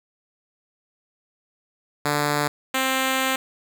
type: tone pair in turn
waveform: 5% pulse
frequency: 146.83 / 263.3 Hz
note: D3 / C4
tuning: 0 / +11 cents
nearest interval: minor seventh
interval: 1011 cents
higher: second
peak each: -9 dBFS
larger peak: neither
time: 2.05-2.48 / 2.74-3.36 s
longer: second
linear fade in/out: 5 ms
effects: none

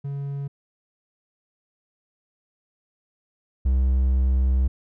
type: tone pair in turn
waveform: triangle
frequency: 140.2 / 64.77 Hz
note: C#3 / C2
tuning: +20 / -17 cents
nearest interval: octave + minor second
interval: 1337 cents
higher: first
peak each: -25 / -15 dBFS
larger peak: second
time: 0.04-0.48 / 3.65-4.68 s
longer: second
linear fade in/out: 10 ms
effects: none

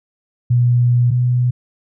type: tone pair in turn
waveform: sine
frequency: 121.8 / 123.71 Hz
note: B2 / B2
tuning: -24 / +3 cents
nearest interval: unison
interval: 27 cents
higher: second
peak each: -10 / -12 dBFS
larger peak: first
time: 0.5-1.11 / 1.11-1.51 s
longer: first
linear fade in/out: 10 ms
effects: none

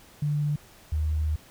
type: tone pair in turn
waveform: sine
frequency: 147.6 / 76.93 Hz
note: D3 / D#2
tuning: +9 / -19 cents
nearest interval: major seventh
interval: 1128 cents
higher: first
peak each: -23 dBFS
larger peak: neither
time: 0.22-0.56 / 0.92-1.36 s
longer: second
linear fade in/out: 5 ms
effects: pink hiss -53 dBFS RMS until 1.5 s

